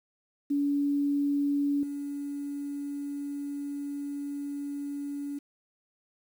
sine tone with level steps, 285.1 Hz, C#4, 49 cents sharp, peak -24 / -32 dBFS, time 0.5-5.39 s, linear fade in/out 10 ms, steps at 1.83 s, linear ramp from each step 2 ms, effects 9-bit

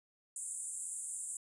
white band-pass noise, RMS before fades -42 dBFS, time 0.36-1.37 s, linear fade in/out 2 ms, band 7300 to 10000 Hz, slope 96 dB/octave, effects resampled to 24000 Hz

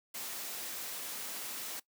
white noise, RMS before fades -41 dBFS, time 0.14-1.8 s, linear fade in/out 10 ms, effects noise-tail reverb RT60 0.1 s tail -19 dB re dry + high-pass 200 Hz 12 dB/octave

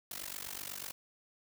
white noise with amplitude modulation, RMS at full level -39 dBFS, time 0.11-0.92 s, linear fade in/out 2 ms, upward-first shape sine, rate 48.1 Hz, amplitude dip 95%, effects none

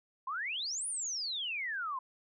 sine exponential two-way sweep, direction up then down, 1002 to 9956 to 1002 Hz, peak -34 dBFS, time 0.27-1.99 s, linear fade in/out 5 ms, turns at 0.87 s, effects none

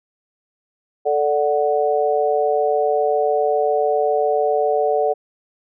sine chord, D major, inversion second, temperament equal, 440 / 587.3 / 740 Hz, A4 / D5 / F#5, 0 / 0 / 0 cents, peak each -19 / -20 / -20 dBFS, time 1.05-5.14 s, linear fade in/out 20 ms, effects none

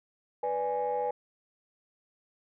sine chord, G# diminished, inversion first, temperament equal, 493.9 / 587.3 / 830.6 Hz, B4 / D5 / G#5, 0 / 0 / 0 cents, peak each -30 / -35 / -30 dBFS, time 0.43-1.11 s, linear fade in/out 5 ms, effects tanh soft clip ceiling -22 dBFS

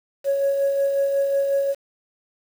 sine tone with tremolo, 554.4 Hz, C#5, in tune, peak -15 dBFS, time 0.24-1.75 s, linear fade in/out 50 ms, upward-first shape sine, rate 5.5 Hz, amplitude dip 40%, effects tanh soft clip ceiling -14 dBFS + 7-bit

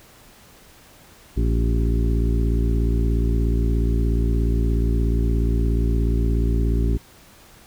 harmonic tone with a mistuned harmonic, 56.9 Hz, A#1, 41 cents flat, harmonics 1 / 2 / 3 / 4 / 5 / 6 / 7, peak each -18 / -25 / -30 / -30 / -30 / -34 / -33 dBFS, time 1.36-6.98 s, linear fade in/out 20 ms, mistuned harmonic 6, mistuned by +52 cents, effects pink hiss -49 dBFS RMS until 7.66 s

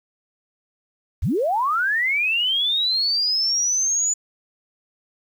sine linear sweep, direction up, 44.67 to 7000 Hz, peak -18 dBFS, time 1.22-4.14 s, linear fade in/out 10 ms, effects 8-bit

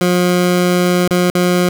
20% pulse tone with dropouts, 178.6 Hz, F3, 39 cents sharp, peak -6 dBFS, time 0.01-1.69 s, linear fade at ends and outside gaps 2 ms, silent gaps 1.077-1.108 / 1.301-1.351 s, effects none

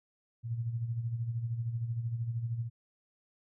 sine tone with tremolo, 116.54 Hz, A#2, in tune, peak -29 dBFS, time 0.43-2.7 s, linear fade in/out 50 ms, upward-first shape sine, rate 13 Hz, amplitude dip 60%, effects none

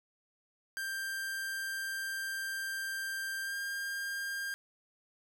45% pulse tone with pitch glide, 1582 to 1602.2 Hz, G6 to G6, +15 to +37 cents, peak -35 dBFS, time 0.77-4.54 s, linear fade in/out 0 ms, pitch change +22 cents, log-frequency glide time 3.43-3.55 s, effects none

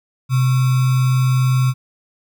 sine tone with sample-and-hold, 128.8 Hz, C3, 27 cents flat, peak -12 dBFS, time 0.29-1.74 s, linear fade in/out 50 ms, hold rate 1225 Hz, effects none

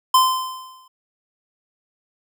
square tone with exponential decay, 1033 Hz, C6, 22 cents flat, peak -10 dBFS, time 0.14-0.88 s, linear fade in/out 5 ms, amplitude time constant 160 ms, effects none

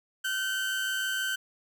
30% pulse tone pair together, 1433 / 1539.2 Hz, F6 / G6, +44 / -32 cents, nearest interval minor second, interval 124 cents, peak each -36 / -26 dBFS, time 0.24-1.36 s, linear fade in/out 10 ms, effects none

